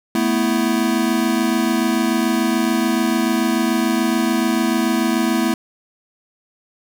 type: chord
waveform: square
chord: A suspended second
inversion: none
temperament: equal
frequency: 220 / 246.9 / 329.6 Hz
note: A3 / B3 / E4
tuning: 0 / 0 / 0 cents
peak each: -21 dBFS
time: 0.15-5.54 s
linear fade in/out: 2 ms
effects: none